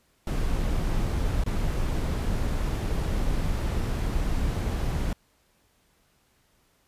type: noise with dropouts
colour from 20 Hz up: brown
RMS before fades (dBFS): -26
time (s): 0.27-5.13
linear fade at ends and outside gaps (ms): 2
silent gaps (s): 1.438-1.462
effects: pink hiss -66 dBFS RMS until 6.87 s + resampled to 32000 Hz